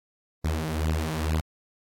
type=beating tone pair; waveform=sawtooth; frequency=77.78 / 79.98 Hz; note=D#2 / D#2; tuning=0 / +48 cents; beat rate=2.2 Hz; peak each=-24 dBFS; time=0.44-1.41 s; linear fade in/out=10 ms; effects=AAC 48 kbps